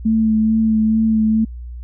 sine tone with vibrato, 220 Hz, A3, in tune, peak -12 dBFS, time 0.05-1.45 s, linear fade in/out 10 ms, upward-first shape sine, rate 2.3 Hz, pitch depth 18 cents each way, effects added 60 Hz sine -28 dBFS peak until 1.83 s

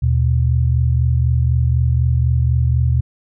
sine tone pair together, 77.78 / 121.79 Hz, D#2 / B2, 0 / -24 cents, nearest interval minor sixth, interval 776 cents, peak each -15 dBFS, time 0.02-3.01 s, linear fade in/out 10 ms, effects none

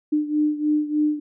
sine beating tone pair, 300 / 303.3 Hz, D4 / D#4, +37 / -44 cents, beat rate 3.3 Hz, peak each -20 / -24 dBFS, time 0.12-1.2 s, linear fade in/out 10 ms, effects none

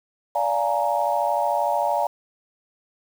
sine chord, Bb dominant seventh, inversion first, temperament just, 582.7 / 699.2 / 839.1 / 932.3 Hz, D5 / F5 / Ab5 / Bb5, -14 / +2 / +18 / 0 cents, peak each -25 dBFS, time 0.35-2.07 s, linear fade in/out 5 ms, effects 7-bit

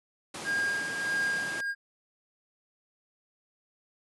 pink noise, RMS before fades -38 dBFS, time 0.34-1.61 s, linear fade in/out 5 ms
triangle tone with tremolo, 1619 Hz, G#6, 45 cents flat, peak -24 dBFS, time 0.44-1.75 s, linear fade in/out 50 ms, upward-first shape sine, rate 1.6 Hz, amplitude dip 55%
effects high-pass 200 Hz 12 dB/octave + resampled to 24000 Hz

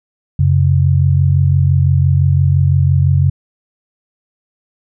sine tone pair together, 91.3 / 137.19 Hz, F#2 / C#3, -23 / -18 cents, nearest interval perfect fifth, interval 705 cents, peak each -11 dBFS, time 0.39-3.3 s, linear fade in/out 5 ms, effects none

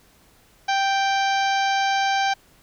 harmonic tone, 784 Hz, G5, in tune, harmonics 1 / 2 / 3 / 4 / 5 / 6 / 7 / 8, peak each -20 / -26 / -30 / -32 / -34 / -36 / -37 / -38 dBFS, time 0.68-2.34 s, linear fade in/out 10 ms, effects pink hiss -56 dBFS RMS until 2.62 s

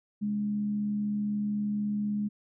sine tone with frequency modulation, 207.7 Hz, G#3, in tune, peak -27 dBFS, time 0.21-2.29 s, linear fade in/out 20 ms, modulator 76 Hz, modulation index 0.21, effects none

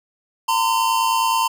square tone pair together, 913 / 1022.4 Hz, A#5 / C6, -36 / -40 cents, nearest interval major second, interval 196 cents, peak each -20 dBFS, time 0.48-1.48 s, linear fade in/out 10 ms, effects none

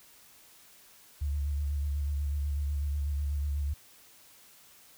sine tone with vibrato, 72 Hz, D2, 34 cents flat, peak -28 dBFS, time 1.21-3.74 s, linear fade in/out 10 ms, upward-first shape square, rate 8.1 Hz, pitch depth 31 cents each way, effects white hiss -57 dBFS RMS until 4.97 s

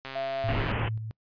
click train, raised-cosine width 0.3 ms, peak -22 dBFS, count 90, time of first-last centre 0.05-0.714 s, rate 134 Hz
sine tone, 675 Hz, E5, 41 cents sharp, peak -29 dBFS, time 0.15-0.53 s, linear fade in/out 10 ms
sine tone with tremolo, 110 Hz, A2, in tune, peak -28 dBFS, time 0.44-1.11 s, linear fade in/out 0 ms, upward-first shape square, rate 2.8 Hz, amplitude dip 45%
pink low-pass noise, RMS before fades -30 dBFS, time 0.48-0.89 s, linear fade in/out 10 ms, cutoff 3100 Hz, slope 96 dB/octave
effects noise-tail reverb RT60 0.1 s tail -25 dB re dry + resampled to 11025 Hz

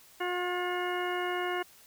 harmonic tone with a mistuned harmonic, 358.6 Hz, F4, 46 cents sharp, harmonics 1 / 2 / 3 / 4 / 5 / 6 / 8, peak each -33 / -36 / -38 / -39 / -40 / -41 / -42 dBFS, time 0.2-1.63 s, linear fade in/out 10 ms, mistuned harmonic 5, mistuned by -33 cents, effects white hiss -57 dBFS RMS until 1.86 s

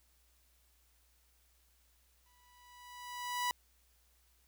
sawtooth tone with exponential growth, 982 Hz, B5, 10 cents flat, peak -27 dBFS, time 2.26-3.51 s, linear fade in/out 0 ms, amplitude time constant 270 ms, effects added 60 Hz sine -70 dBFS peak until 4.47 s + white hiss -72 dBFS RMS until 4.47 s

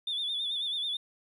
triangle tone with vibrato, 3520 Hz, A7, in tune, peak -27 dBFS, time 0.07-0.97 s, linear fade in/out 5 ms, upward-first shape sine, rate 9.2 Hz, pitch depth 71 cents each way, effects tanh soft clip ceiling -27 dBFS + resampled to 32000 Hz

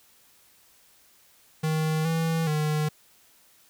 square tone with pitch steps, 157 / 163.4 / 152.5 Hz, D#3 / E3 / D#3, +16 / -15 / -34 cents, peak -24 dBFS, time 1.63-2.89 s, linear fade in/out 10 ms, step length 420 ms, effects white hiss -59 dBFS RMS until 3.69 s

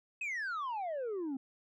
sine exponential sweep, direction down, 2598 to 256.1 Hz, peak -32 dBFS, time 0.21-1.37 s, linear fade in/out 5 ms, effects tanh soft clip ceiling -34 dBFS

